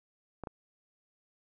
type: clicks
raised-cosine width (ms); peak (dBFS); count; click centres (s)
1; -25; 2; 0.437 / 0.472
effects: none